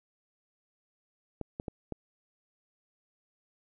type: clicks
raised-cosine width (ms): 2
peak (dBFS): -22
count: 4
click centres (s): 1.413 / 1.599 / 1.682 / 1.923
effects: none